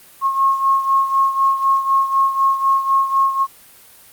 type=beating tone pair; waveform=sine; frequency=1083 / 1087 Hz; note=C#6 / C#6; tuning=-41 / -34 cents; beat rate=4 Hz; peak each=-14 / -20 dBFS; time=0.21-3.47 s; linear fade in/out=50 ms; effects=white hiss -45 dBFS RMS until 4.12 s + Opus 32 kbps